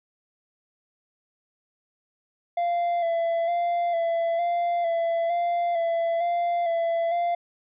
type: tone with vibrato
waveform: triangle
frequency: 682 Hz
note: F5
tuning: 41 cents flat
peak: -20 dBFS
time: 2.57-7.35 s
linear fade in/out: 5 ms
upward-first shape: square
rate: 1.1 Hz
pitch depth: 28 cents each way
effects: resampled to 8000 Hz

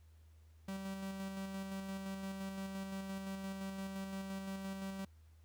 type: tone with tremolo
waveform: 45% pulse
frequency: 193.4 Hz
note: G3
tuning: 23 cents flat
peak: -40 dBFS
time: 0.68-5.05 s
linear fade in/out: 5 ms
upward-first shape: square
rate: 5.8 Hz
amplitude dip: 30%
effects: added 79 Hz sine -59 dBFS peak until 5.44 s + pink hiss -75 dBFS RMS until 5.44 s

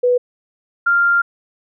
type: tone pair in turn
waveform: sine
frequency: 493 / 1394.4 Hz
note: B4 / F6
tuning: -3 / -3 cents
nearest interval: octave + tritone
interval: 1800 cents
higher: second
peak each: -11 dBFS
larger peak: neither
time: 0.03-0.18 / 0.86-1.22 s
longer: second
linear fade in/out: 10 ms
effects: none

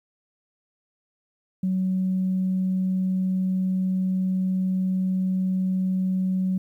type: tone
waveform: sine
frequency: 186.8 Hz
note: F#3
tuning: 17 cents sharp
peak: -20 dBFS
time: 1.63-6.58 s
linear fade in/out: 5 ms
effects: tanh soft clip ceiling -16 dBFS + 10-bit

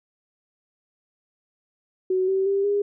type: tone with pitch steps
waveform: sine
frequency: 372.9 / 383.8 / 395.1 / 406.7 Hz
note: F#4 / G4 / G4 / G#4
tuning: +14 / -37 / +14 / -36 cents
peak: -19 dBFS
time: 2.1-2.82 s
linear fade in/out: 5 ms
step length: 180 ms
effects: none

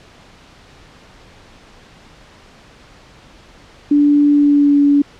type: tone with pitch glide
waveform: sine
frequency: 290.7 to 286 Hz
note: D4 to D4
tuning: -18 to -46 cents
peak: -8 dBFS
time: 3.91-5.02 s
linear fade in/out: 5 ms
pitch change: -28 cents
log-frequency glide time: 4.32-4.79 s
effects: pink hiss -44 dBFS RMS until 5.19 s + low-pass 5000 Hz 12 dB/octave

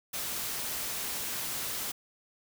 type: noise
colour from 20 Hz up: white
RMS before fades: -35 dBFS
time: 0.13-1.92 s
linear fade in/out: 10 ms
effects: none

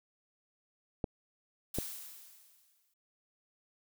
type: clicks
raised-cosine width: 2 ms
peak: -19 dBFS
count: 2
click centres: 1.042 / 1.786 s
type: noise with exponential decay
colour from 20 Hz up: blue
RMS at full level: -38 dBFS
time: 1.74-2.94 s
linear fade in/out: 5 ms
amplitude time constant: 260 ms
effects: none

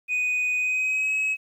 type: tone with pitch glide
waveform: sine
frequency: 2489 to 2560 Hz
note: D#7 to D#7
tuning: 0 to +49 cents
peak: -19 dBFS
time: 0.08-1.37 s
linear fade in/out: 50 ms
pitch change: +49 cents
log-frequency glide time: 0.57-1.13 s
effects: tanh soft clip ceiling -21 dBFS + 10-bit

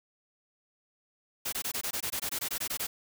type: noise bursts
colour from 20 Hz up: white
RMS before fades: -33 dBFS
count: 15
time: 1.45-2.87 s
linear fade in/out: 10 ms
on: 76 ms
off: 20 ms
effects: none

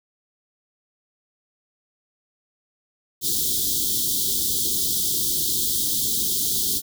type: band-stop noise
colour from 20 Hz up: white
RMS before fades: -23 dBFS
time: 3.21-6.82 s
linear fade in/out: 50 ms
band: 430 to 3200 Hz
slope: 96 dB/octave
effects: none

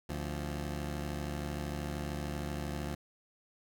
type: tone pair together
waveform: 15% pulse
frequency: 72.99 / 173.6 Hz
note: D2 / F3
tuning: -10 / -10 cents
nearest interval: octave + minor third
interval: 1500 cents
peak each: -30 / -36 dBFS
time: 0.09-2.95 s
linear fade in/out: 5 ms
effects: none

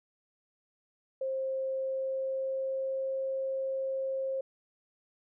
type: tone with pitch glide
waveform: sine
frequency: 530 to 533.4 Hz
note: C5 to C5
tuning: +22 to +33 cents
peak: -30 dBFS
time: 1.21-4.41 s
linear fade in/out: 5 ms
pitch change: +11 cents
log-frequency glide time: 1.73-3.19 s
effects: none

